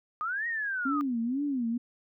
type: linear two-way sweep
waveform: sine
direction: up then down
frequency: 1199 to 1899 to 1199 Hz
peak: -29 dBFS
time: 0.21-1.01 s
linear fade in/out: 0 ms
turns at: 0.47 s
type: tone with vibrato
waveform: sine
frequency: 257.9 Hz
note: C4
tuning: 25 cents flat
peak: -27 dBFS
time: 0.85-1.78 s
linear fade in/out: 10 ms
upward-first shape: sine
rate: 2.1 Hz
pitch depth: 210 cents each way
effects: none

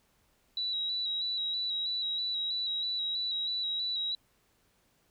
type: tone with vibrato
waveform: sine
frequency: 3900 Hz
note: B7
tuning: 23 cents flat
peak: -30 dBFS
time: 0.57-4.15 s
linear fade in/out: 2 ms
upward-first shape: square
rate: 3.1 Hz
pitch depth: 25 cents each way
effects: pink hiss -70 dBFS RMS until 5.1 s

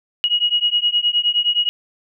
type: beating tone pair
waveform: sine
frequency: 2892 / 2901.6 Hz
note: F#7 / F#7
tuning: -40 / -34 cents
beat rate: 9.6 Hz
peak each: -18 / -18 dBFS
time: 0.24-1.69 s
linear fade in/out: 0 ms
effects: none

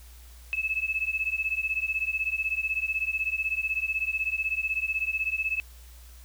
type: beating tone pair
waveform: sine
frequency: 2593 / 2609 Hz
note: E7 / E7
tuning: -29 / -18 cents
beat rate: 16 Hz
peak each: -29 dBFS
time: 0.53-5.6 s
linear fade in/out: 0 ms
effects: added 60 Hz sine -46 dBFS peak until 6.24 s + white hiss -55 dBFS RMS until 6.24 s

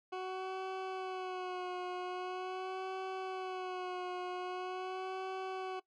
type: tone with vibrato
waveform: 20% pulse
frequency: 370 Hz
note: F#4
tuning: in tune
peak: -33 dBFS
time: 0.12-5.8 s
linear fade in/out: 10 ms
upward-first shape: sine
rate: 0.43 Hz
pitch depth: 38 cents each way
effects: noise-tail reverb RT60 0.1 s tail -20 dB re dry + low-pass 3000 Hz 12 dB/octave

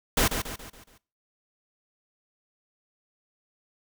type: noise with echo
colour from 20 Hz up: pink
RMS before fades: -22 dBFS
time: 0.17-0.28 s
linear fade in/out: 5 ms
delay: 140 ms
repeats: 5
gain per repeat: -7 dB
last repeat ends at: 0.98 s
effects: noise-tail reverb RT60 0.4 s tail -22 dB re dry

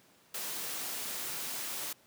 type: noise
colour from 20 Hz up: white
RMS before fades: -38 dBFS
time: 0.34-1.93 s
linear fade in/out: 5 ms
effects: pink hiss -63 dBFS RMS until 2.06 s + high-pass 150 Hz 12 dB/octave

